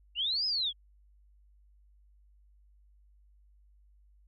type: linear two-way sweep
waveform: sine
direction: up then down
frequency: 2700 to 5160 to 3199 Hz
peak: -28 dBFS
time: 0.15-0.73 s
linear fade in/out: 50 ms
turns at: 0.46 s
effects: added 50 Hz sine -59 dBFS peak until 4.27 s